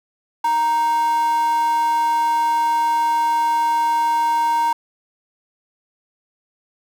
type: tone with high-pass filter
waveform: square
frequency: 311.1 Hz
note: D#4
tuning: in tune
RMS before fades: -18 dBFS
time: 0.44-4.73 s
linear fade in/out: 5 ms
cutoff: 900 Hz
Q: 8.8
effects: none